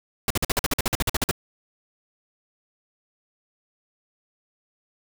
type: noise bursts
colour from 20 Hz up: pink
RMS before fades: -22 dBFS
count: 15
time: 0.28-1.312 s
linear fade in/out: 2 ms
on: 24 ms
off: 48 ms
effects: none